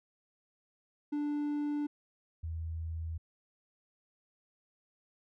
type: tone pair in turn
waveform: triangle / sine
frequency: 293.7 / 81.45 Hz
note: D4 / E2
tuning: 0 / -20 cents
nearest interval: octave + minor seventh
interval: 2220 cents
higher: first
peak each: -29 / -35 dBFS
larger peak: first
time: 1.12-1.87 / 2.43-3.18 s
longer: neither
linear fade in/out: 10 ms
effects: none